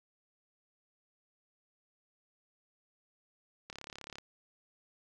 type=click train; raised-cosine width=0.2 ms; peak=-27 dBFS; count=18; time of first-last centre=3.7-4.184 s; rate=35.1 Hz; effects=none